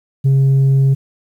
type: tone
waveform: sine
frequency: 135.7 Hz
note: C#3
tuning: 36 cents flat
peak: -6 dBFS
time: 0.24-0.95 s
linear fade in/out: 20 ms
effects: tanh soft clip ceiling -8 dBFS + 8-bit